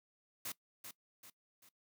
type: noise with echo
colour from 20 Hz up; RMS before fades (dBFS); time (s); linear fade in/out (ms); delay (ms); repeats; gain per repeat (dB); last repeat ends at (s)
white; -42; 0.45-0.52; 5; 390; 3; -7; 1.69
effects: noise-tail reverb RT60 0.1 s tail -19 dB re dry